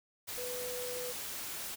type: tone in noise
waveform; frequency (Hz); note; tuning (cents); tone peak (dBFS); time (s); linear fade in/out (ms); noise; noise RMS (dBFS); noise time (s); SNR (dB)
sine; 496.1; B4; +8; -39; 0.37-1.13; 20; white; -41; 0.27-1.76; -1
effects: none